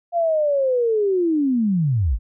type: linear sweep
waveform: sine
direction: down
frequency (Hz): 698.5 to 43.65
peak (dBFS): -16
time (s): 0.12-2.19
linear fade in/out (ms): 50
effects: none